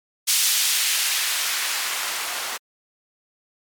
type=noise with band-pass filter sweep; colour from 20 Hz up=blue; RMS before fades=-23 dBFS; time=0.27-2.58 s; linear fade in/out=20 ms; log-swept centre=4000 to 820 Hz; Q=0.72; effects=MP3 96 kbps